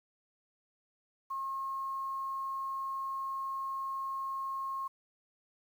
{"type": "tone with quantisation", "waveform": "sine", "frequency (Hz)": 1078, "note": "C#6", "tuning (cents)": -49, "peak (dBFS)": -34, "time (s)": [1.3, 4.88], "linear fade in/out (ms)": 10, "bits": 10, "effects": []}